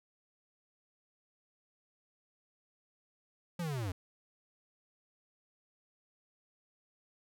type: linear sweep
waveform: square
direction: down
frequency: 180 to 85.3 Hz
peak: -35 dBFS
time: 3.59-3.92 s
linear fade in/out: 5 ms
effects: none